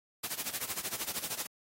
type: noise with tremolo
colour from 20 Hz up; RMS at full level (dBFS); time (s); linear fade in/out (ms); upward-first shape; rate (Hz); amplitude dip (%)
white; -34; 0.23-1.47; 10; sine; 13; 85
effects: high-pass 80 Hz 12 dB/octave + AAC 48 kbps